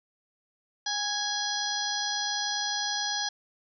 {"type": "harmonic tone with a mistuned harmonic", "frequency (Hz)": 830.6, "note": "G#5", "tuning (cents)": 0, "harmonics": [1, 2, 4, 5, 6, 7], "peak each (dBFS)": [-35, -35, -35, -35, -35, -35], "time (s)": [0.86, 3.29], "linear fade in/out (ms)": 5, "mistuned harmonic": 1, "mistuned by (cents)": -22, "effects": []}